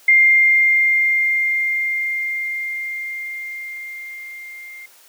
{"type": "tone with level ramp", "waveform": "sine", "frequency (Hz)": 2108, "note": "C7", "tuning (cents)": 12, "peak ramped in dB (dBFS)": [-8, -34], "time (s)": [0.08, 4.86], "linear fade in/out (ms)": 5, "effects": ["white hiss -49 dBFS RMS until 5.08 s", "high-pass 400 Hz 12 dB/octave"]}